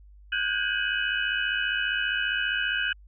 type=tone cluster; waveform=sine; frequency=1457 / 1562 / 1637 / 2524 / 2958 Hz; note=F#6 / G6 / G#6 / D#7 / F#7; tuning=-27 / -7 / -25 / +24 / -1 cents; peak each=-31 / -29 / -32 / -33 / -31 dBFS; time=0.32-2.93 s; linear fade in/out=5 ms; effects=added 50 Hz sine -48 dBFS peak until 3.07 s